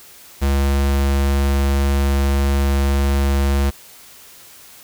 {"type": "tone", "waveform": "square", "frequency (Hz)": 69.3, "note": "C#2", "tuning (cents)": 0, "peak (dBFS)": -15, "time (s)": [0.41, 3.71], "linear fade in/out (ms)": 20, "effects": ["white hiss -43 dBFS RMS until 4.83 s"]}